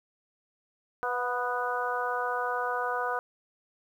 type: harmonic tone with a mistuned harmonic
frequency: 246.9 Hz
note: B3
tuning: in tune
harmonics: 2 / 3 / 4 / 5 / 6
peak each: -34 / -34 / -34 / -34 / -34 dBFS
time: 1.03-3.19 s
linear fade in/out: 0 ms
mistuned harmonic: 3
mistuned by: -26 cents
effects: 10-bit